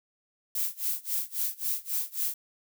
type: noise with tremolo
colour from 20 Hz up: violet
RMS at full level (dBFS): -28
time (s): 0.55-2.34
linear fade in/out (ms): 2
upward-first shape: sine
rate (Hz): 3.7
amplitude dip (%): 95
effects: none